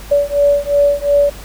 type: beating tone pair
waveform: sine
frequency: 572 / 574.8 Hz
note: D5 / D5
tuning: -46 / -37 cents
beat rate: 2.8 Hz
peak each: -13 dBFS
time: 0.11-1.3 s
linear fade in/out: 10 ms
effects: added 50 Hz sine -32 dBFS peak until 1.44 s + pink hiss -36 dBFS RMS until 1.44 s